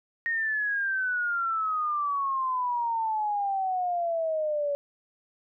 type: exponential sweep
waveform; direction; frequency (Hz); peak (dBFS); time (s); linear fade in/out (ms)
sine; down; 1864.7 to 567; -25; 0.26-4.75; 0
effects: none